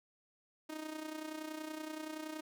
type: tone with amplitude modulation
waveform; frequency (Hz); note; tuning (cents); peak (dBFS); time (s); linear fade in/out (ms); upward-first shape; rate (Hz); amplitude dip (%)
sawtooth; 311.1; D#4; 0; -35; 0.69-2.41; 10; sine; 30.6; 65
effects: none